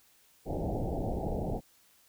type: low-pass noise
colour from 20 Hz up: pink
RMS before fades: -33 dBFS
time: 0.45-1.61 s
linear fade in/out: 50 ms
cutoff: 830 Hz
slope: 96 dB/octave
effects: white hiss -64 dBFS RMS until 2.08 s